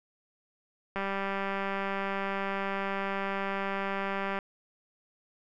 click train, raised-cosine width 0.5 ms, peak -18 dBFS, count 673, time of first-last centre 0.96-4.389 s, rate 196 Hz, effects none

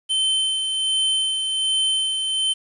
square tone with tremolo, 3084 Hz, G7, 29 cents flat, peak -18 dBFS, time 0.09-2.54 s, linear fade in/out 20 ms, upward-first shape sine, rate 1.3 Hz, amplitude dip 40%, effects resampled to 24000 Hz + 8-bit

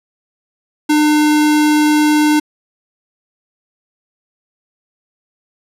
square tone, 301.5 Hz, D4, 46 cents sharp, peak -10 dBFS, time 0.89-2.4 s, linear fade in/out 10 ms, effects resampled to 32000 Hz

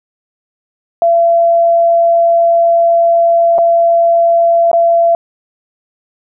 sine tone with dropouts, 677 Hz, E5, 46 cents sharp, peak -6 dBFS, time 1.02-5.15 s, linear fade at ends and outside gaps 1 ms, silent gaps 3.582-3.586 / 4.715-4.731 s, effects none

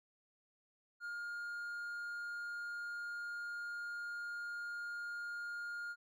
triangle tone, 1416 Hz, F6, 23 cents sharp, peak -39 dBFS, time 1-5.96 s, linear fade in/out 50 ms, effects none

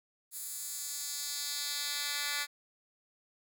10% pulse tone with high-pass filter sweep, 289.6 Hz, D4, 24 cents flat, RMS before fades -37 dBFS, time 0.31-2.47 s, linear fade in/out 50 ms, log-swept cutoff 10000 to 2300 Hz, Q 1.2, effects none

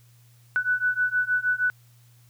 sine beating tone pair, 1485 / 1491.4 Hz, F#6 / F#6, +6 / +13 cents, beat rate 6.4 Hz, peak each -25 / -24 dBFS, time 0.56-1.7 s, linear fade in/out 0 ms, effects added 119 Hz sine -53 dBFS peak until 2.29 s + white hiss -62 dBFS RMS until 2.29 s

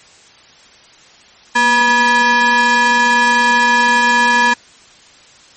square ring-modulated tone, 364.6 Hz, F#4, 25 cents flat, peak -7 dBFS, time 1.55-4.54 s, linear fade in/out 10 ms, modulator 1330 Hz, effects white hiss -44 dBFS RMS until 5.56 s + MP3 32 kbps

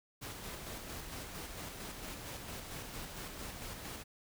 pink noise with tremolo, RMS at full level -44 dBFS, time 0.21-4.04 s, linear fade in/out 20 ms, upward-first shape square, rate 4.4 Hz, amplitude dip 30%, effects none

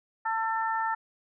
harmonic tone, 447.3 Hz, A4, 28 cents sharp, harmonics 2 / 3 / 4, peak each -28 / -32 / -34 dBFS, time 0.25-0.95 s, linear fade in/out 10 ms, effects none

